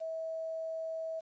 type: tone with quantisation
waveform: sine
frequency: 647 Hz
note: E5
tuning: 32 cents flat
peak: -35 dBFS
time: 0-1.21 s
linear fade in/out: 20 ms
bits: 10
effects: resampled to 16000 Hz